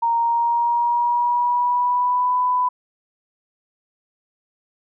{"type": "tone with pitch glide", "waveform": "sine", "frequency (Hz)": [930, 996.7], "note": ["A#5", "B5"], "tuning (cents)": [-4, 16], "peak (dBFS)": -16, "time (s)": [0.02, 2.69], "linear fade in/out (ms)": 10, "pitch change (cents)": 120, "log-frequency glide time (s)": [0.15, 2.36], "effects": []}